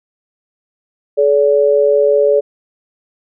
sine tone pair together, 427.8 / 573 Hz, A4 / D5, -49 / -43 cents, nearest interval perfect fourth, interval 506 cents, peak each -11 dBFS, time 1.17-2.41 s, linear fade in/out 20 ms, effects none

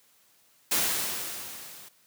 white noise with level ramp, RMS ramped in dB -24 to -48 dBFS, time 0.71-1.89 s, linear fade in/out 10 ms, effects white hiss -63 dBFS RMS until 2.06 s + high-pass 100 Hz 12 dB/octave

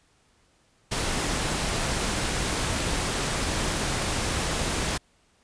pink noise, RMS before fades -27 dBFS, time 0.91-4.98 s, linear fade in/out 10 ms, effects pink hiss -64 dBFS RMS until 5.43 s + resampled to 22050 Hz

